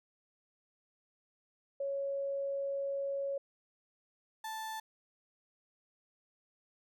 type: tone pair in turn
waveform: sine / 35% pulse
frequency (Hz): 554.4 / 880.1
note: C#5 / A5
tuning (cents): 0 / 0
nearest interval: minor sixth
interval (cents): 800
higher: second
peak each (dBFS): -33 / -37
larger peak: first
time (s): 1.8-3.38 / 4.44-4.8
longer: first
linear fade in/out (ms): 5
effects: none